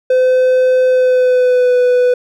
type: tone with pitch glide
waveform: triangle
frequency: 511 to 496.2 Hz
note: C5 to B4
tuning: -41 to +8 cents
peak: -6 dBFS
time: 0.1-2.14 s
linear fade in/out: 5 ms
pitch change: -51 cents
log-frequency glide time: 0.87-1.77 s
effects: none